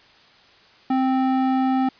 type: tone with band-pass filter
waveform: square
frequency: 261.6 Hz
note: C4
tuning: in tune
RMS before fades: -20 dBFS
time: 0.9-1.89 s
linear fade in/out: 5 ms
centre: 540 Hz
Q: 1.6
effects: white hiss -52 dBFS RMS until 1.99 s + resampled to 11025 Hz